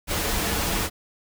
pink noise with comb filter, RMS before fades -25 dBFS, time 0.07-0.9 s, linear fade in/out 50 ms, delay 7.8 ms, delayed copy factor -0.55, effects none

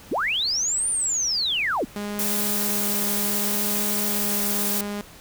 sine linear two-way sweep, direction up then down, 155.56 to 9320 to 155.56 Hz, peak -21 dBFS, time 0.11-1.85 s, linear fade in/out 10 ms, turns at 0.89 s
sawtooth tone with vibrato, 205.5 Hz, G#3, 18 cents flat, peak -24 dBFS, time 1.96-5.01 s, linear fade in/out 0 ms, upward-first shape sine, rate 0.65 Hz, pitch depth 9 cents each way
blue noise, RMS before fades -25 dBFS, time 2.19-4.81 s, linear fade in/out 2 ms
effects pink hiss -46 dBFS RMS until 5.2 s

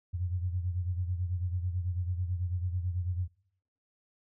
sine beating tone pair, 88.4 / 97.5 Hz, F2 / G2, +22 / -9 cents, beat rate 9.1 Hz, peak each -30 / -37 dBFS, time 0.13-3.28 s, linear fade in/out 20 ms, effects noise-tail reverb RT60 0.7 s tail -24 dB re dry

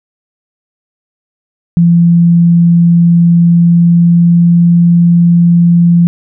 sine tone with pitch glide, 170.6 to 171.69 Hz, F3 to F3, -40 to -29 cents, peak -3 dBFS, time 1.77-6.07 s, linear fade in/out 0 ms, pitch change +11 cents, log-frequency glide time 3.39-4.73 s, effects none

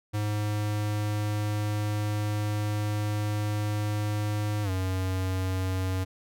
square tone with pitch glide, 105 to 93.54 Hz, G#2 to F#2, +19 to +19 cents, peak -27 dBFS, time 0.13-6.05 s, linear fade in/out 20 ms, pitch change -200 cents, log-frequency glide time 4.63-4.7 s, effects none

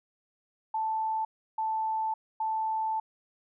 sine tone bursts at uneven times, 880 Hz, A5, in tune, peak -27 dBFS, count 3, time 0.74-1.25 / 1.58-2.14 / 2.4-3 s, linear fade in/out 5 ms, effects none

